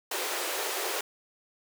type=high-pass noise; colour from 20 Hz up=pink; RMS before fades=-32 dBFS; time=0.11-1.01 s; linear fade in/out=5 ms; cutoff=350 Hz; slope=48 dB/octave; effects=none